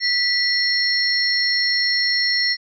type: tone cluster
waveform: sine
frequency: 1966 / 4287 / 5430 Hz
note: B6 / C8 / F8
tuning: -8 / +41 / -50 cents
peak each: -21 dBFS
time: 0-2.57 s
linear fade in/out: 50 ms
effects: none